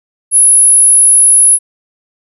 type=tone; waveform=sine; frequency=10548 Hz; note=E9; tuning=in tune; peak=-3 dBFS; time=0.31-1.59 s; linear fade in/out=50 ms; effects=none